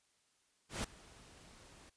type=noise with ADSR envelope; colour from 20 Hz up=pink; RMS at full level=-37 dBFS; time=0.69-1.9 s; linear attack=150 ms; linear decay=6 ms; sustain=-22 dB; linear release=13 ms; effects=white hiss -75 dBFS RMS until 1.96 s + resampled to 22050 Hz